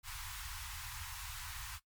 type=band-stop noise; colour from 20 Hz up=pink; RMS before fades=-45 dBFS; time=0.03-1.8 s; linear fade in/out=50 ms; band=110 to 880 Hz; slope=48 dB/octave; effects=noise-tail reverb RT60 0.1 s tail -17 dB re dry + MP3 96 kbps